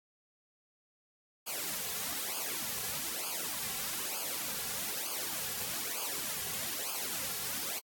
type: noise with flanger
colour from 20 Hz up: white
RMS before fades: -37 dBFS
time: 1.46-7.8 s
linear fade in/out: 20 ms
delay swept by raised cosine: 0.52 to 3.32 ms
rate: 1.1 Hz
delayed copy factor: -0.9
effects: AAC 64 kbps

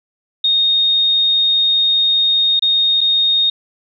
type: tone with dropouts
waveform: sine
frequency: 3705 Hz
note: A#7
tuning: 11 cents flat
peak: -11 dBFS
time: 0.44-3.5 s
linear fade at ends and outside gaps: 5 ms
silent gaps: 2.595-2.622 / 3.008-3.012 s
effects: none

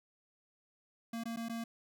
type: tone with dropouts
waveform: square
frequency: 230 Hz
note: A#3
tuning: 23 cents flat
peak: -38 dBFS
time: 1.13-1.64 s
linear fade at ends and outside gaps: 5 ms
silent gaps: 1.237-1.255 / 1.362-1.37 / 1.486-1.495 s
effects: none

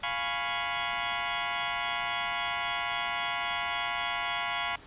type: chord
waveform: 15% pulse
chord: C# dominant seventh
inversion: first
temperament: equal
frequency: 698.5 / 830.6 / 987.8 / 1108.7 Hz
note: E#5 / G#5 / B5 / C#6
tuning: 0 / 0 / 0 / 0 cents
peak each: -28 / -30 / -28 / -28 dBFS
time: 0.03-4.76 s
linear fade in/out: 5 ms
effects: pink hiss -51 dBFS RMS until 4.86 s + resampled to 8000 Hz

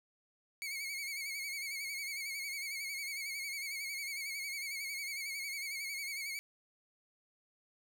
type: tone with vibrato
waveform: sawtooth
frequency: 2217 Hz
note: C#7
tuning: in tune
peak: -35 dBFS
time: 0.62-6.39 s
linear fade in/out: 0 ms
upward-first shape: sine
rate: 11 Hz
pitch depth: 67 cents each way
effects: none

